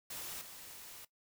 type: noise with level steps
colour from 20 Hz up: white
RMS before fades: -44 / -51 dBFS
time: 0.1-1.05 s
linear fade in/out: 5 ms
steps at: 0.41 s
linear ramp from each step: 5 ms
effects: noise-tail reverb RT60 0.1 s tail -17 dB re dry